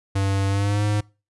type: tone with pitch glide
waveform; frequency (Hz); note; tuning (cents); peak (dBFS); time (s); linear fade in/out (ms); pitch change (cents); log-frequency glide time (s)
square; 98 to 104.43; G2 to G#2; 0 to +10; -20; 0.15-1.01; 10; +110; 0.48-0.84
effects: noise-tail reverb RT60 0.3 s tail -23 dB re dry + resampled to 24000 Hz